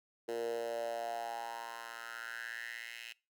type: tone with high-pass filter sweep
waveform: 10% pulse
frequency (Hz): 116.54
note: A#2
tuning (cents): 0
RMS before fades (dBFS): -41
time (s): 0.28-3.13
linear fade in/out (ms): 10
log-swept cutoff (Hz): 410 to 2500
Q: 5.5
effects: noise-tail reverb RT60 0.3 s tail -23 dB re dry